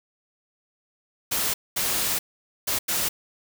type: noise bursts at uneven times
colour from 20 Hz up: white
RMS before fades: -25 dBFS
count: 4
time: 1.31-1.54 / 1.76-2.19 / 2.67-2.79 / 2.88-3.09 s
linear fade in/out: 10 ms
effects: none